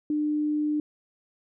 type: tone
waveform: sine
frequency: 300 Hz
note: D4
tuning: 37 cents sharp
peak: -23 dBFS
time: 0.1-0.8 s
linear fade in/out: 2 ms
effects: none